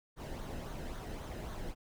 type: noise with flanger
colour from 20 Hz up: brown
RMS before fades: -42 dBFS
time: 0.16-1.75 s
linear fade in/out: 50 ms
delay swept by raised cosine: 0.38 to 0.9 ms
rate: 3.7 Hz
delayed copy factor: -0.5
effects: none